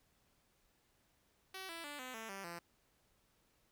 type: tone with pitch steps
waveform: 5% pulse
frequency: 380 / 332.7 / 291.3 / 255.1 / 223.4 / 195.57 / 171.24 Hz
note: F#4 / E4 / D4 / C4 / A3 / G3 / F3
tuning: +46 / +16 / -14 / -44 / +27 / -4 / -34 cents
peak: -34 dBFS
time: 1.54-2.59 s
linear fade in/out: 5 ms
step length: 150 ms
effects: pink hiss -75 dBFS RMS until 3.71 s